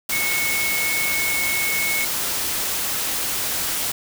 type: tone in noise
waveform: sine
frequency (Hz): 2197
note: C#7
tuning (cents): -16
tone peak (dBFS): -22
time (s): 0.12-2.05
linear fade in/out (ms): 5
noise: white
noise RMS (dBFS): -24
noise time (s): 0.09-3.92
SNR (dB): -1
effects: none